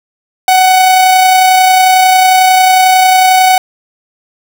45% pulse tone with amplitude modulation, 747 Hz, F#5, 16 cents sharp, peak -3 dBFS, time 0.48-3.58 s, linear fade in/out 2 ms, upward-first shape sine, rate 31.1 Hz, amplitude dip 25%, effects 7-bit

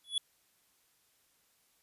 square tone with exponential growth, 3396 Hz, G#7, 38 cents sharp, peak -26 dBFS, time 0.04-0.18 s, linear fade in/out 2 ms, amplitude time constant 30 ms, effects white hiss -71 dBFS RMS until 1.82 s + resampled to 32000 Hz

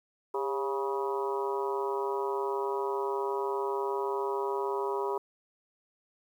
harmonic tone with a mistuned harmonic, 138.59 Hz, C#3, in tune, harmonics 3 / 4 / 5 / 6 / 7 / 8 / 9, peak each -31 / -41 / -43 / -42 / -34 / -43 / -43 dBFS, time 0.34-5.18 s, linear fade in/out 5 ms, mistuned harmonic 3, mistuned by -57 cents, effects 10-bit

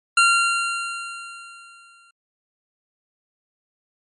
25% pulse tone with exponential decay, 1382 Hz, F6, 19 cents flat, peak -8 dBFS, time 0.17-2.11 s, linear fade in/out 5 ms, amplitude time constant 420 ms, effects MP3 48 kbps

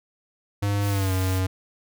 square tone with pitch glide, 101.4 to 93.52 Hz, G#2 to F#2, -41 to +19 cents, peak -22 dBFS, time 0.62-1.47 s, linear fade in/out 10 ms, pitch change -140 cents, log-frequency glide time 0.88-1.13 s
white high-pass noise, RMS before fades -38 dBFS, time 0.8-1.42 s, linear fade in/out 50 ms, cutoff 1400 Hz, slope 12 dB/octave
effects none

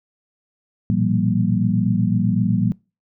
sine tone cluster, 113.7 / 121.7 / 168.4 / 192.1 / 233.7 Hz, A#2 / B2 / E3 / G3 / A#3, -43 / -25 / +37 / -35 / +5 cents, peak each -22 / -27 / -23 / -20 / -23 dBFS, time 0.9-2.72 s, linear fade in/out 0 ms, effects noise-tail reverb RT60 0.3 s tail -24 dB re dry

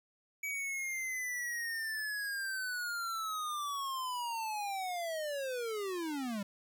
square linear sweep, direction down, 2284 to 192.7 Hz, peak -36 dBFS, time 0.43-6.43 s, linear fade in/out 5 ms, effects 12-bit

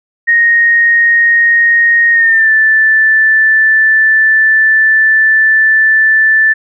sine tone with pitch glide, 1864.7 to 1760 Hz, A#6 to A6, 0 to 0 cents, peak -5 dBFS, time 0.27-6.54 s, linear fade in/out 20 ms, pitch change -100 cents, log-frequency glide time 2.12-2.51 s, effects none

